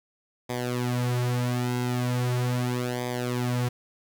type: tone with flanger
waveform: sawtooth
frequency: 123.47 Hz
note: B2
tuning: in tune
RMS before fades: -27 dBFS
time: 0.49-3.69 s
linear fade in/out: 10 ms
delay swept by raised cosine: 0.71 to 6.41 ms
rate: 0.39 Hz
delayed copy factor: -0.85
effects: 9-bit